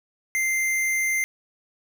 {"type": "tone", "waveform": "square", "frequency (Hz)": 2088, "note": "C7", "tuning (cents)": -4, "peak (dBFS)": -22, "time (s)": [0.35, 1.24], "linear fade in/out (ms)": 0, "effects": []}